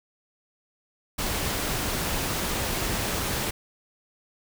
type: noise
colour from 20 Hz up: pink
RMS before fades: -28 dBFS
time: 1.18-3.51 s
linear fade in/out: 10 ms
effects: none